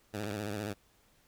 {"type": "tone with vibrato", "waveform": "10% pulse", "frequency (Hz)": 103.83, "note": "G#2", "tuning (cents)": 0, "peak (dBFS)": -27, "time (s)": [0.13, 0.74], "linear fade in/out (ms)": 20, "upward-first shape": "triangle", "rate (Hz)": 15, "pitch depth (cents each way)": 120}
{"type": "clicks", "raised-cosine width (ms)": 0.3, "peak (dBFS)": -25, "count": 2, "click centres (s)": [0.24, 0.311]}
{"effects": ["pink hiss -67 dBFS RMS until 1.27 s"]}